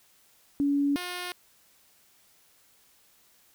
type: tone pair in turn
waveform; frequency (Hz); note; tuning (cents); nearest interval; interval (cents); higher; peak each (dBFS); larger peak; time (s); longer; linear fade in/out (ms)
sine / 5% pulse; 283.7 / 357.4; C#4 / F4; +40 / +40; major third; 400; second; -22; neither; 0.6-0.96 / 0.96-1.32; neither; 0
effects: white hiss -62 dBFS RMS until 3.54 s